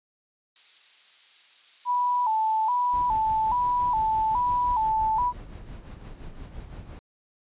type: noise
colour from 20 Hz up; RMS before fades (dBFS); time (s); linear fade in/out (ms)
violet; -39; 0.56-4.89; 0
type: tone with vibrato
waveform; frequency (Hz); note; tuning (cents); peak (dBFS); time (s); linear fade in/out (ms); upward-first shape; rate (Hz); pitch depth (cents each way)
sine; 928; A#5; -8; -21; 1.85-5.33; 50; square; 1.2; 98
type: noise with tremolo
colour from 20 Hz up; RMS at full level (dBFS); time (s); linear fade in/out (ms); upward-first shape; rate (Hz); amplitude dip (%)
brown; -38; 2.93-6.99; 0; sine; 5.8; 55
effects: resampled to 8000 Hz